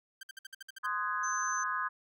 sawtooth tone bursts, 1568 Hz, G6, in tune, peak -39 dBFS, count 9, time 0.21-0.864 s, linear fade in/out 5 ms, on 22 ms, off 57 ms
sine chord, Ab dominant seventh, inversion first, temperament just, 1038.3 / 1245.9 / 1495.1 / 1661.2 Hz, C6 / Eb6 / Gb6 / Ab6, -14 / +2 / +18 / 0 cents, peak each -36 / -35 / -39 / -37 dBFS, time 0.83-1.89 s, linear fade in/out 20 ms
sine tone, 6150 Hz, G8, 34 cents flat, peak -37 dBFS, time 1.23-1.64 s, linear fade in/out 10 ms
effects none

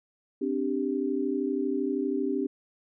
sine chord, C suspended second, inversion none, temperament just, 261.6 / 294.3 / 392.4 Hz, C4 / D4 / G4, 0 / +4 / +2 cents, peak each -30 dBFS, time 0.41-2.47 s, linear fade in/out 10 ms, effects none

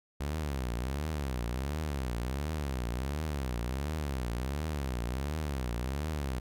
sawtooth tone with vibrato, 67.6 Hz, C#2, 43 cents flat, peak -28 dBFS, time 0.2-6.4 s, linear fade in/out 10 ms, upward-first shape triangle, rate 1.4 Hz, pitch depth 290 cents each way, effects none

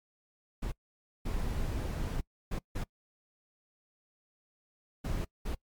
brown noise bursts at uneven times, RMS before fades -33 dBFS, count 6, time 0.62-0.72 / 1.25-2.21 / 2.51-2.59 / 2.75-2.84 / 5.04-5.25 / 5.45-5.55 s, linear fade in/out 10 ms, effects noise-tail reverb RT60 0.1 s tail -24 dB re dry + MP3 96 kbps

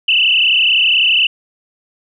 sine tone with frequency modulation, 2832 Hz, F7, 23 cents sharp, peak -9 dBFS, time 0.08-1.27 s, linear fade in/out 5 ms, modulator 31.9 Hz, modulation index 6.4, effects none

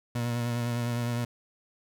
30% pulse tone with vibrato, 119.3 Hz, A#2, 41 cents sharp, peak -25 dBFS, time 0.15-1.25 s, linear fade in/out 5 ms, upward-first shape sine, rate 9.8 Hz, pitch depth 26 cents each way, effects none

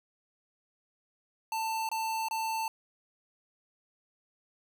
square tone bursts, 890 Hz, A5, 20 cents sharp, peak -31 dBFS, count 3, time 1.52-2.68 s, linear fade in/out 2 ms, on 370 ms, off 25 ms, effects none

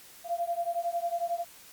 sine beating tone pair, 683 / 694 Hz, F5 / F5, -39 / -11 cents, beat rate 11 Hz, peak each -31 / -32 dBFS, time 0.24-1.45 s, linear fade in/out 50 ms, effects white hiss -52 dBFS RMS until 1.72 s + Opus 48 kbps

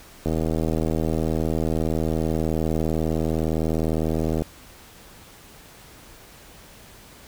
click train, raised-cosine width 2 ms, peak -11 dBFS, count 333, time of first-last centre 0.26-4.42 s, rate 79.8 Hz, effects pink hiss -47 dBFS RMS until 7.27 s

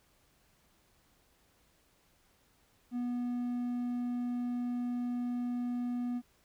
triangle tone, 243.9 Hz, B3, 21 cents flat, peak -30 dBFS, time 2.91-6.22 s, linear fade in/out 50 ms, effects pink hiss -69 dBFS RMS until 6.44 s

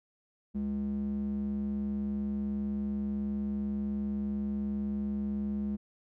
square tone with band-pass filter, 69.3 Hz, C#2, in tune, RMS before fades -33 dBFS, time 0.54-5.77 s, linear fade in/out 20 ms, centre 210 Hz, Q 4, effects none

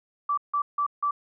sine tone bursts, 1161 Hz, D6, 20 cents flat, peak -22 dBFS, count 4, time 0.29-1.11 s, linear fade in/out 5 ms, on 85 ms, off 160 ms, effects none

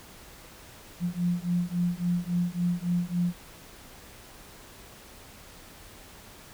sine beating tone pair, 173.9 / 177.5 Hz, F3 / F3, -7 / +28 cents, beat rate 3.6 Hz, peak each -28 dBFS, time 1-3.34 s, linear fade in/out 50 ms, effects pink hiss -49 dBFS RMS until 6.53 s

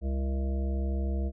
harmonic tone, 66.9 Hz, C2, 39 cents sharp, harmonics 1 / 3 / 5 / 7 / 9 / 10, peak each -27 / -37 / -41 / -44 / -46 / -47 dBFS, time 0.01-1.32 s, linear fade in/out 50 ms, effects none

